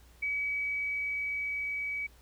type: tone with level ramp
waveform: sine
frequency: 2277 Hz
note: C#7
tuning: 46 cents sharp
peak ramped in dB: -29 to -32 dBFS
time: 0.22-2.07 s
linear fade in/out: 10 ms
effects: added 60 Hz sine -56 dBFS peak until 2.21 s + pink hiss -62 dBFS RMS until 2.21 s